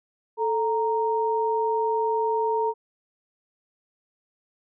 sine tone pair together, 440 / 930.1 Hz, A4 / A#5, 0 / -4 cents, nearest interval octave + minor second, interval 1296 cents, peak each -24 dBFS, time 0.37-2.74 s, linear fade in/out 50 ms, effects none

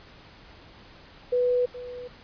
sine tone with echo, 493.9 Hz, B4, in tune, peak -20 dBFS, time 1.32-1.66 s, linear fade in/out 10 ms, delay 420 ms, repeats 1, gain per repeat -15 dB, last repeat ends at 2.08 s, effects pink hiss -50 dBFS RMS until 2.23 s + resampled to 11025 Hz

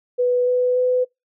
sine tone with pitch steps, 493.9 / 498.2 / 502.5 Hz, B4 / B4 / B4, 0 / +15 / +30 cents, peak -15 dBFS, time 0.18-1.05 s, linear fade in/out 20 ms, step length 290 ms, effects noise-tail reverb RT60 0.2 s tail -26 dB re dry

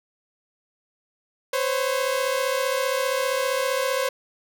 sawtooth tone pair together, 510 / 545.2 Hz, C5 / C#5, -44 / -29 cents, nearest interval minor second, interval 115 cents, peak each -21 dBFS, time 1.53-4.09 s, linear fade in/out 5 ms, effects none

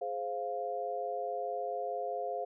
sine chord, F minor, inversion first, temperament just, 419.1 / 523.8 / 698.5 Hz, Ab4 / C5 / F5, +16 / +2 / 0 cents, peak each -40 / -38 / -36 dBFS, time 0.01-2.45 s, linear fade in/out 10 ms, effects none

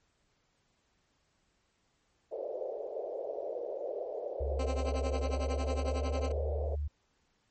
white band-pass noise, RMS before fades -38 dBFS, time 2.31-6.76 s, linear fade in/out 20 ms, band 420 to 610 Hz, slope 48 dB/octave
sine tone with pitch glide, 69.3 to 73.42 Hz, C#2 to D2, 0 to 0 cents, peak -31 dBFS, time 4.4-6.88 s, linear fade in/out 10 ms, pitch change +100 cents, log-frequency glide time 5.12-6.55 s
15% pulse tone with tremolo, 261.6 Hz, C4, in tune, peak -27 dBFS, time 4.59-6.32 s, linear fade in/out 5 ms, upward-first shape triangle, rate 11 Hz, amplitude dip 100%
effects pink hiss -74 dBFS RMS until 7.5 s + MP3 32 kbps

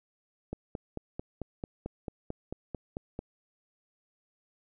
click train, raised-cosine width 2 ms, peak -22 dBFS, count 13, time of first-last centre 0.53-3.191 s, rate 4.51 Hz, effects none

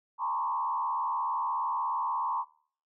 sine tone with frequency modulation, 1000 Hz, B5, 21 cents sharp, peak -28 dBFS, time 0.18-2.45 s, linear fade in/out 50 ms, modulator 76.8 Hz, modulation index 1.5, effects noise-tail reverb RT60 0.6 s tail -26 dB re dry

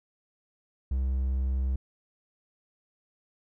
triangle tone, 65.41 Hz, C2, in tune, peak -23 dBFS, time 0.91-1.76 s, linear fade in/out 5 ms, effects none

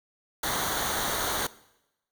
pink noise with comb filter, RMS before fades -29 dBFS, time 0.43-1.47 s, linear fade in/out 5 ms, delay 0.39 ms, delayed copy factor -0.7, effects noise-tail reverb RT60 0.9 s tail -20 dB re dry

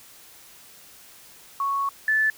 sine tone pair in turn, 1108.7 / 1745.8 Hz, C#6 / A6, 0 / -14 cents, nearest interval minor sixth, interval 786 cents, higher second, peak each -22 / -18 dBFS, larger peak second, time 1.6-1.89 / 2.08-2.3 s, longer first, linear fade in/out 2 ms, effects white hiss -49 dBFS RMS until 2.37 s

